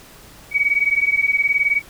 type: beating tone pair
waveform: sine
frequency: 2252 / 2271 Hz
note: C#7 / C#7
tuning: +27 / +41 cents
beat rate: 19 Hz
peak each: -18 dBFS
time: 0.51-1.82 s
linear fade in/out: 50 ms
effects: pink hiss -44 dBFS RMS until 1.89 s